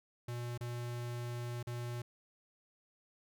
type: tone with dropouts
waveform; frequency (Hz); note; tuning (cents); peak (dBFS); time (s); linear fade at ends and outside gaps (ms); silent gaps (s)
square; 120.4; B2; -44; -39; 0.28-2.02; 5; 0.577-0.608 / 1.629-1.67
effects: none